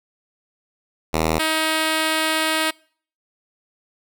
5% pulse tone pair in turn, 79.9 / 316.4 Hz, D#2 / D#4, +47 / +29 cents, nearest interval 2 octaves, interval 2382 cents, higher second, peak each -7 dBFS, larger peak neither, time 1.13-1.39 / 1.39-2.71 s, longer second, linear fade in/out 10 ms, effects noise-tail reverb RT60 0.5 s tail -25 dB re dry

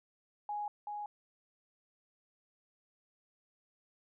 sine tone with echo, 831 Hz, G#5, 1 cent sharp, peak -35 dBFS, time 0.49-0.68 s, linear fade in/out 2 ms, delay 380 ms, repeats 1, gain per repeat -3 dB, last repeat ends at 1.06 s, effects none

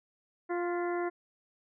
harmonic tone with a mistuned harmonic, 350 Hz, F4, 4 cents sharp, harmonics 1 / 2 / 3 / 4 / 5 / 6, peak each -31 / -37 / -41 / -43 / -45 / -47 dBFS, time 0.49-1.1 s, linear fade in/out 20 ms, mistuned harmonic 6, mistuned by -57 cents, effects none

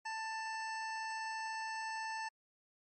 25% pulse tone, 886 Hz, A5, 12 cents sharp, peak -35 dBFS, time 0.05-2.29 s, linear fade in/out 10 ms, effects MP3 32 kbps

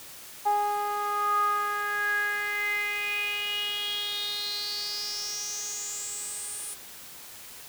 sawtooth tone with band-pass filter sweep, 412.6 Hz, G#4, 11 cents flat, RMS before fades -30 dBFS, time 0.45-6.75 s, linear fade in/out 20 ms, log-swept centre 860 to 9800 Hz, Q 8.2, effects white hiss -45 dBFS RMS until 7.68 s

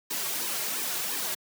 white noise with flanger, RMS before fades -31 dBFS, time 0.1-1.35 s, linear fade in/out 10 ms, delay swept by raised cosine 1.4 to 4 ms, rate 2.9 Hz, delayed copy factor -1, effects high-pass 200 Hz 12 dB/octave

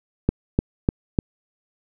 click train, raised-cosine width 3 ms, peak -4 dBFS, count 4, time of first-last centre 0.29-1.188 s, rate 3.34 Hz, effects none

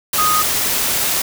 sine tone in noise, 1244.5 Hz, D#6, in tune, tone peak -14 dBFS, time 0.18-0.42 s, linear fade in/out 5 ms, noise white, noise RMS -18 dBFS, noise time 0.13-1.22 s, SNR +1 dB, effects none

